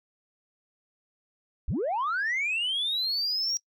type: linear sweep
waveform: sine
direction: up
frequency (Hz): 32.7 to 5700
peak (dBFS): -24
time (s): 1.68-3.57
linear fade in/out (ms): 0
effects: noise-tail reverb RT60 0.1 s tail -24 dB re dry + tanh soft clip ceiling -23 dBFS